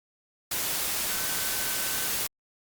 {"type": "tone in noise", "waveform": "sine", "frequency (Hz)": 1526, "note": "G6", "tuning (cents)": -47, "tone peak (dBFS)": -40, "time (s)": [1.09, 2.08], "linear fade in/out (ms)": 5, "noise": "white", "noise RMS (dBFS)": -29, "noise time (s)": [0.51, 2.27], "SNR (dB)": -14, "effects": ["Opus 48 kbps"]}